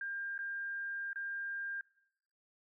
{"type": "tone with dropouts", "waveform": "sine", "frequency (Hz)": 1600, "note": "G6", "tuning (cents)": 35, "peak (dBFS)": -37, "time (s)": [0.01, 1.81], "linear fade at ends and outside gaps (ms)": 2, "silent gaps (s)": [[0.379, 0.389], [1.131, 1.158]], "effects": ["noise-tail reverb RT60 0.9 s tail -22 dB re dry"]}